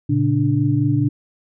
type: tone cluster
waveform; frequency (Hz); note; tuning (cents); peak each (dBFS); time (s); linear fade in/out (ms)
sine; 115.1 / 139.7 / 293.3; A#2 / C#3 / D4; -22 / +14 / -2; -19; 0.09-1.09; 10
effects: none